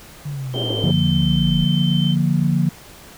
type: linear sweep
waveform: sine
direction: down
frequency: 147.9 to 41.97 Hz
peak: -24 dBFS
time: 0.25-1.65 s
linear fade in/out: 10 ms
type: tone with pitch glide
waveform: sine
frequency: 3136 to 3093 Hz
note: G7 to G7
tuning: 0 to -24 cents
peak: -24 dBFS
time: 0.53-2.16 s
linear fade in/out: 50 ms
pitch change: -24 cents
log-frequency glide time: 0.66-0.96 s
type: band-pass noise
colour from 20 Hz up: white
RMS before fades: -27 dBFS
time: 0.54-0.91 s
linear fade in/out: 0 ms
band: 270 to 520 Hz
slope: 24 dB/octave
type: chord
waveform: sine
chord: Bb major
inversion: first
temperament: equal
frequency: 146.83 / 174.61 / 233.1 Hz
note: D3 / F3 / Bb3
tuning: 0 / 0 / 0 cents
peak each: -18 / -18 / -23 dBFS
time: 0.84-2.69 s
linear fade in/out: 0 ms
effects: pink hiss -42 dBFS RMS until 3.17 s